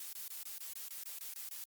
blue noise bursts, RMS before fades -45 dBFS, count 11, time 0-1.64 s, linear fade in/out 2 ms, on 130 ms, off 21 ms, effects Opus 48 kbps

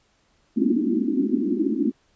pink band-pass noise, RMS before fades -22 dBFS, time 0.56-1.92 s, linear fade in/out 20 ms, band 210 to 360 Hz, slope 96 dB/octave, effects pink hiss -64 dBFS RMS until 2.15 s + resampled to 16000 Hz

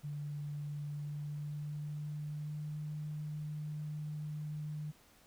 sine tone with pitch glide, 146.5 to 151.14 Hz, D3 to D#3, -4 to -50 cents, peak -38 dBFS, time 0.03-4.92 s, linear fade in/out 20 ms, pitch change +54 cents, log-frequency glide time 0.87-2.81 s, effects pink hiss -64 dBFS RMS until 5.26 s

